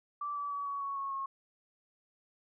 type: tone with pitch steps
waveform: sine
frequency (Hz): 1165 / 1151.6 / 1138.4 / 1125.3 / 1112.4 / 1099.6 / 1087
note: D6 / D6 / C#6 / C#6 / C#6 / C#6 / C#6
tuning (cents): -14 / -34 / +46 / +26 / +6 / -14 / -34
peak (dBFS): -34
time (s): 0.21-1.26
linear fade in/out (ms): 5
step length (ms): 150
effects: none